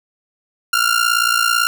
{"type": "ring-modulated tone", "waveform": "sawtooth", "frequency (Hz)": 1396.9, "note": "F6", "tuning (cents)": 0, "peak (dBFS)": -7, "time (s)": [0.73, 1.67], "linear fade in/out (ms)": 0, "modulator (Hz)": 29, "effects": []}